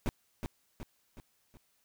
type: noise with echo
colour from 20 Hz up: brown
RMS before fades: -30 dBFS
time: 0.06-0.09 s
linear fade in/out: 0 ms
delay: 370 ms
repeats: 4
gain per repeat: -6 dB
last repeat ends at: 1.57 s
effects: white hiss -73 dBFS RMS until 1.84 s